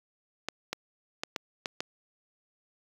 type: clicks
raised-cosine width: 0.2 ms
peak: -14 dBFS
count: 6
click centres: 0.486 / 0.73 / 1.235 / 1.362 / 1.658 / 1.805 s
effects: high-pass 80 Hz 12 dB/octave + 7-bit